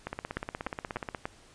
two click trains, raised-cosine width 0.5 ms, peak -17 / -19 dBFS, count 4 / 19, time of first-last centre 0.37-1.255 / 0.07-1.148 s, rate 3.39 / 16.7 Hz, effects pink hiss -57 dBFS RMS until 1.54 s + resampled to 22050 Hz

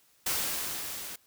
white noise with level ramp, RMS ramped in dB -29 to -41 dBFS, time 0.26-1.16 s, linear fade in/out 5 ms, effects white hiss -65 dBFS RMS until 1.26 s

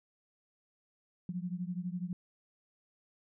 sine beating tone pair, 174.6 / 186.6 Hz, F3 / F#3, 0 / +15 cents, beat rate 12 Hz, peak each -37 / -39 dBFS, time 1.29-2.13 s, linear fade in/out 2 ms, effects none

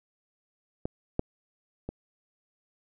clicks, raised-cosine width 2 ms, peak -17 / -12 / -21 dBFS, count 3, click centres 0.855 / 1.194 / 1.89 s, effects none

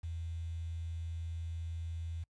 sine tone with quantisation, 83 Hz, E2, 12 cents sharp, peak -37 dBFS, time 0.03-2.24 s, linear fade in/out 10 ms, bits 10, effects noise-tail reverb RT60 0.1 s tail -26 dB re dry + resampled to 22050 Hz

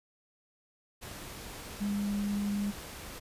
sine tone in noise, 203.5 Hz, G#3, 35 cents flat, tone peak -29 dBFS, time 1.8-2.72 s, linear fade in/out 20 ms, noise pink, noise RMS -44 dBFS, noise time 1.01-3.2 s, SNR +12 dB, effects resampled to 32000 Hz

